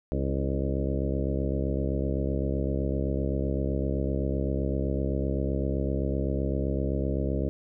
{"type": "harmonic tone with a mistuned harmonic", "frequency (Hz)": 67.8, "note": "C#2", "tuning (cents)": -38, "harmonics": [1, 2, 3, 4, 5, 6, 7, 8, 9], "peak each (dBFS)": [-29, -32, -34, -35, -36, -37, -37, -38, -39], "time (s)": [0.12, 7.49], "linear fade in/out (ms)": 0, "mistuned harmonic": 5, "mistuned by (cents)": -41, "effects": []}